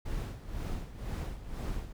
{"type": "noise with tremolo", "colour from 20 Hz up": "brown", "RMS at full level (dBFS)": -34, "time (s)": [0.05, 1.93], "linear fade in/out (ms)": 10, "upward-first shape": "sine", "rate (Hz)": 2, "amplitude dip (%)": 75, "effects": []}